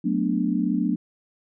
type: chord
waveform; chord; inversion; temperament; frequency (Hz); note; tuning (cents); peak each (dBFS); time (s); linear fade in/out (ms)
sine; B minor seventh; second; equal; 185 / 220 / 246.9 / 293.7; F#3 / A3 / B3 / D4; 0 / 0 / 0 / 0; -26; 0.04-0.96; 10
effects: none